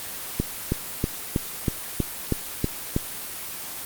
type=click train; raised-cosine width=3 ms; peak=-8 dBFS; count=9; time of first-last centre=0.4-2.964 s; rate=3.12 Hz; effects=white hiss -34 dBFS RMS until 3.85 s + Opus 24 kbps